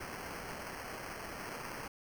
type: noise with sample-and-hold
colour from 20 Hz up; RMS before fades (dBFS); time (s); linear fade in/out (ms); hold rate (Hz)
white; -44; 0-1.88; 5; 3675
effects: none